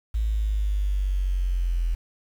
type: exponential sweep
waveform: sine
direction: down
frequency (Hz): 55 to 41.95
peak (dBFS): -21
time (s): 0.14-1.95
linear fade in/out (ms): 10
effects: 8-bit